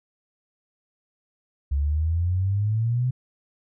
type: exponential sweep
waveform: sine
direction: up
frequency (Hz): 68.4 to 128.9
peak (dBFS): -20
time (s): 1.71-3.11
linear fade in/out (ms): 10
effects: none